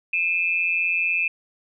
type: tone pair together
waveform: sine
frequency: 2438 / 2614 Hz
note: D#7 / E7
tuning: -36 / -15 cents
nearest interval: minor second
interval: 121 cents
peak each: -23 / -22 dBFS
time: 0.13-1.28 s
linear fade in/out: 5 ms
effects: none